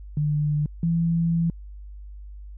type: tone pair in turn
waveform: sine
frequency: 149.1 / 167.36 Hz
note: D3 / E3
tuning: +27 / +27 cents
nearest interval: major second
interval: 200 cents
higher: second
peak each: -20 / -19 dBFS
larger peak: second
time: 0.17-0.66 / 0.83-1.5 s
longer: second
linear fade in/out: 2 ms
effects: added 50 Hz sine -37 dBFS peak until 2.57 s